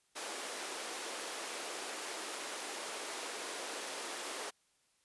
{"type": "high-pass noise", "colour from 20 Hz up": "pink", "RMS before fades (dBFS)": -42, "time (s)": [0.15, 4.51], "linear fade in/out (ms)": 20, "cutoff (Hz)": 350, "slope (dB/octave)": 24, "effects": ["white hiss -74 dBFS RMS until 5.04 s", "resampled to 24000 Hz"]}